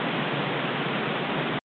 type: band-pass noise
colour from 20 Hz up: pink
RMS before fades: -27 dBFS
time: 0-1.59 s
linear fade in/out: 2 ms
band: 130 to 3600 Hz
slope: 96 dB/octave
effects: Opus 48 kbps